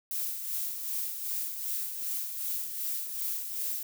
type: noise with tremolo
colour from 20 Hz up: violet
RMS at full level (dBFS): -32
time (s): 0.11-3.83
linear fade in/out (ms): 2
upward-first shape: sine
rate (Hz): 2.6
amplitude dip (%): 50
effects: none